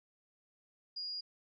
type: tone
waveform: sine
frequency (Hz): 4859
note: D#8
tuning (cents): -42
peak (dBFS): -38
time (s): 0.96-1.21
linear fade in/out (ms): 10
effects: none